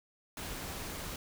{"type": "noise", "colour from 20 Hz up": "pink", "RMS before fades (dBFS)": -41, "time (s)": [0.37, 1.16], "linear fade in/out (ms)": 2, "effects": []}